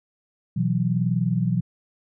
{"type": "chord", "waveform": "sine", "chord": "B suspended fourth", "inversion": "none", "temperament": "equal with one note detuned", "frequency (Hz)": [123.47, 164.81, 184.36], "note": ["B2", "E3", "F#3"], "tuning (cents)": [0, 0, -6], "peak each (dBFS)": -24, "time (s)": [0.56, 1.61], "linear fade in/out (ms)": 10, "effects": []}